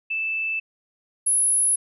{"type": "tone pair in turn", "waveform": "sine", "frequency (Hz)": [2637, 10548], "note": ["E7", "E9"], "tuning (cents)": [0, 0], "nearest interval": "2 octaves", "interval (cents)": 2400, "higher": "second", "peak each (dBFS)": [-23, -17], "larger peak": "second", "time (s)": [[0.1, 0.6], [1.26, 1.76]], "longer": "neither", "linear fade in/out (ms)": 10, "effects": []}